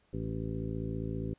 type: harmonic tone with a mistuned harmonic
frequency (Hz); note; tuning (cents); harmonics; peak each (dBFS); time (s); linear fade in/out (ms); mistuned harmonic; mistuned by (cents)
55; A1; 0; 1 / 2 / 3 / 4 / 5 / 6 / 7 / 8 / 9; -41 / -38 / -39 / -43 / -41 / -52 / -42 / -55 / -48; 0.13-1.34; 5; 6; +17
effects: pink hiss -70 dBFS RMS until 1.38 s + resampled to 8000 Hz